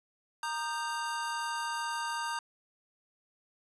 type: chord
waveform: square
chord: Eb major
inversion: second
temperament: equal with one note detuned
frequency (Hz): 932.3 / 1218.9 / 1568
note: Bb5 / Eb6 / G6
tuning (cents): 0 / -36 / 0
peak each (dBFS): -36 / -40 / -39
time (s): 0.43-2.39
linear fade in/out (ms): 2
effects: resampled to 24000 Hz